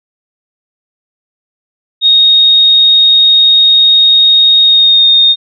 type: tone with pitch glide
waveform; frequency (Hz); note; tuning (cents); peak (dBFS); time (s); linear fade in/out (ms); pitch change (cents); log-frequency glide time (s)
sine; 3729 to 3686; A#7 to A#7; 0 to -20; -3; 2.01-5.36; 50; -20; 4.63-5.06
effects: none